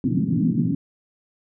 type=band-pass noise; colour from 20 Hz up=white; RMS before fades=-21 dBFS; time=0.04-0.75 s; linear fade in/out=2 ms; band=120 to 280 Hz; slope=48 dB/octave; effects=none